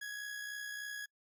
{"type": "tone with amplitude modulation", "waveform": "40% pulse", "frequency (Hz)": 1670, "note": "G#6", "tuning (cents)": 9, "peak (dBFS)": -38, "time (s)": [0.01, 1.06], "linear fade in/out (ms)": 10, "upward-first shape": "sine", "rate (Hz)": 63.3, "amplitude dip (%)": 45, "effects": ["noise-tail reverb RT60 0.1 s tail -26 dB re dry"]}